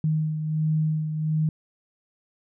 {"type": "beating tone pair", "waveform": "sine", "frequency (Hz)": [155.56, 156.96], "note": ["D#3", "D#3"], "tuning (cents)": [0, 15], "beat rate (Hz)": 1.4, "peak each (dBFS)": [-22, -31], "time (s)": [0.04, 1.49], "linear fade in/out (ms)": 2, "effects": []}